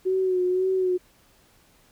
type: tone with vibrato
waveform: sine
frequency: 370 Hz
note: F#4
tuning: in tune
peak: -20 dBFS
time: 0.05-0.98 s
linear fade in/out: 20 ms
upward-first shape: sine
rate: 1.9 Hz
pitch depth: 39 cents each way
effects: pink hiss -59 dBFS RMS until 1.91 s